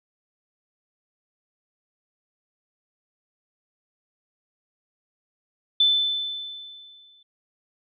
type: tone with exponential decay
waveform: sine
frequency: 3520 Hz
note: A7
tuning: in tune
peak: -14 dBFS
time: 5.8-7.23 s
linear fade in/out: 5 ms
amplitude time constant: 310 ms
effects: none